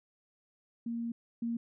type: tone pair in turn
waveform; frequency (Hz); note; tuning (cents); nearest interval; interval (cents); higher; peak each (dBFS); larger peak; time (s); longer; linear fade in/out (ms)
sine; 233.1 / 233.1; A#3 / A#3; 0 / 0; unison; 0; neither; -33 / -31; second; 0.86-1.12 / 1.42-1.57; first; 5
effects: none